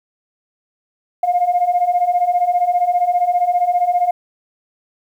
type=beating tone pair; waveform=sine; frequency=700 / 715 Hz; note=F5 / F5; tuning=+4 / +41 cents; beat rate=15 Hz; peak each=-17 / -14 dBFS; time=1.23-4.11 s; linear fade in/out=5 ms; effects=tanh soft clip ceiling -7 dBFS + 8-bit